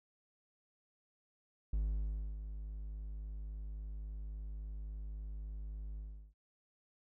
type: tone with ADSR envelope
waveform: triangle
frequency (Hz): 51.8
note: G#1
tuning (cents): -4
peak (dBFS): -29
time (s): 1.73-6.34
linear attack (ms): 5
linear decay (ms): 630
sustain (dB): -10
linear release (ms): 360
effects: none